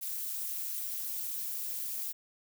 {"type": "noise with amplitude modulation", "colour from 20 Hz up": "violet", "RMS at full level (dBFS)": -33, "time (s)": [0.01, 2.13], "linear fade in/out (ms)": 20, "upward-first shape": "sine", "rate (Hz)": 252, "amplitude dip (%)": 85, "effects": []}